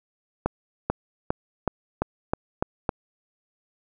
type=accelerating click train; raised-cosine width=1 ms; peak=-8 dBFS; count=8; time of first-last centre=0.46-2.892 s; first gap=440 ms; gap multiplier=0.92; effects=none